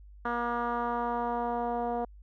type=tone with low-pass filter sweep; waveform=10% pulse; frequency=238.3 Hz; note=A#3; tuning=38 cents sharp; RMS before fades=-31 dBFS; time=0.25-2.05 s; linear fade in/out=5 ms; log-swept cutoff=1400 to 690 Hz; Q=2.1; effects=added 50 Hz sine -48 dBFS peak until 2.22 s